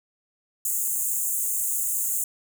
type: high-pass noise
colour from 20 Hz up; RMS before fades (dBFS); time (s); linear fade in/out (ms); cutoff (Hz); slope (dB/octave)
pink; -26; 0.65-2.24; 2; 6700; 96
effects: none